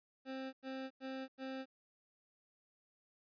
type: tone bursts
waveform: 25% pulse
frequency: 264.3 Hz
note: C4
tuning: 18 cents sharp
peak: -38 dBFS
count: 4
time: 0.25-1.658 s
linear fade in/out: 50 ms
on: 280 ms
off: 96 ms
effects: resampled to 11025 Hz + 13-bit